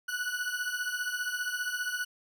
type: beating tone pair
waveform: 40% pulse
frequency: 1469 / 1484 Hz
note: F#6 / F#6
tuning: -13 / +5 cents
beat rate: 15 Hz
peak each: -33 / -34 dBFS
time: 0.08-2.05 s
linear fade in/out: 10 ms
effects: none